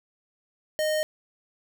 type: tone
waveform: square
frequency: 617 Hz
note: D#5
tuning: 15 cents flat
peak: -24 dBFS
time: 0.79-1.03 s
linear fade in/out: 0 ms
effects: none